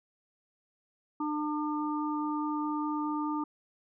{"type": "harmonic tone", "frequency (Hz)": 300.8, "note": "D4", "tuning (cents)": 42, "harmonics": [1, 3, 4], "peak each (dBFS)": [-31, -36, -37], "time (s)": [1.2, 3.44], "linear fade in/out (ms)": 5, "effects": []}